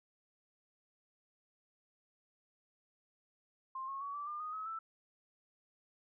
sine tone with pitch steps, 1055 / 1089.7 / 1125.5 / 1162.5 / 1200.7 / 1240.2 / 1281 / 1323.1 Hz, C6 / C#6 / C#6 / D6 / D6 / D#6 / E6 / E6, +14 / -30 / +26 / -18 / +38 / -6 / -50 / +6 cents, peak -39 dBFS, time 3.75-4.79 s, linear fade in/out 5 ms, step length 130 ms, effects none

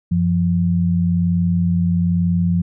sine tone pair together, 92.5 / 173.61 Hz, F#2 / F3, 0 / -10 cents, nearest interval major seventh, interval 1090 cents, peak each -20 / -15 dBFS, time 0.11-2.62 s, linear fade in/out 10 ms, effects none

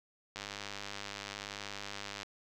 click train, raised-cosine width 0.2 ms, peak -23 dBFS, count 190, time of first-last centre 0.36-2.231 s, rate 101 Hz, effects none

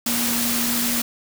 sine tone in noise, 237.1 Hz, A#3, 30 cents sharp, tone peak -25 dBFS, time 0.06-1.02 s, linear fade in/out 5 ms, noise white, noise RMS -23 dBFS, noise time 0.06-1.02 s, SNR -5 dB, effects none

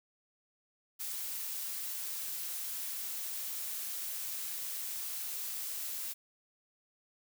blue noise, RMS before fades -39 dBFS, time 0.99-6.14 s, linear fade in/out 20 ms, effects none

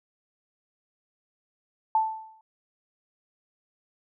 sine tone with exponential decay, 880 Hz, A5, in tune, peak -17 dBFS, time 1.95-2.41 s, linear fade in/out 2 ms, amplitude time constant 100 ms, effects none

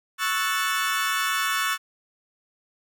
30% pulse chord, F# minor seventh, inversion second, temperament equal, 1108.7 / 1318.5 / 1480 / 1760 Hz, C#6 / E6 / F#6 / A6, 0 / 0 / 0 / 0 cents, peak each -26 dBFS, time 0.18-1.78 s, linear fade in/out 50 ms, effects none

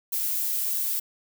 violet noise, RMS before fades -27 dBFS, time 0.12-1 s, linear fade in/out 10 ms, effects none

